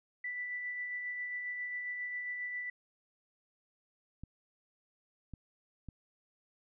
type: tone with tremolo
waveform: sine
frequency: 1975.5 Hz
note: B6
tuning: in tune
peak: -35 dBFS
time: 0.24-2.7 s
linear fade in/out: 5 ms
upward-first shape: sine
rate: 7.4 Hz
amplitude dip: 30%
type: clicks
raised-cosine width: 5 ms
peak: -32 dBFS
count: 3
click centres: 4.236 / 5.337 / 5.887 s
effects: none